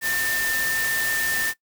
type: tone in noise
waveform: sine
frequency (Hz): 1795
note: A6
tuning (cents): +34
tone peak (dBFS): -23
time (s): 0.01-1.54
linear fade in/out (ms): 50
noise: white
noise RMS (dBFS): -28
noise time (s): 0.01-1.54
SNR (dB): +2
effects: noise-tail reverb RT60 0.1 s tail -20 dB re dry